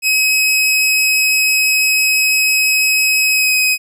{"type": "tone with pitch glide", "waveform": "sawtooth", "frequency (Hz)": [2549, 2524], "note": ["D#7", "D#7"], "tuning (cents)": [41, 24], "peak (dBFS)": -8, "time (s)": [0.02, 3.78], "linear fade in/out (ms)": 50, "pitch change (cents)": -17, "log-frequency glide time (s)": [3.3, 3.53], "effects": []}